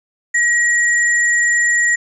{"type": "tone pair together", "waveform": "sine", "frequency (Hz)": [1904, 7189], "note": ["A#6", "A8"], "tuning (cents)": [36, 36], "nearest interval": "octave + major seventh", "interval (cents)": 2300, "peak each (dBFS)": [-12, -21], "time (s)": [0.34, 1.96], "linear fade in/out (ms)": 10, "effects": []}